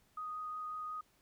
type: tone with vibrato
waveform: sine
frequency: 1244.5 Hz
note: D#6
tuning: in tune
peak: -39 dBFS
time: 0.17-1.01 s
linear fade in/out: 5 ms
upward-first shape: triangle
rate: 5.5 Hz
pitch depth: 9 cents each way
effects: pink hiss -71 dBFS RMS until 1.21 s